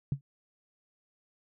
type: tone with exponential decay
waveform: sine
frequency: 138.59 Hz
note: C#3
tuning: in tune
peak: -22 dBFS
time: 0.12-0.21 s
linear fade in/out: 2 ms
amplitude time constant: 18 ms
effects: none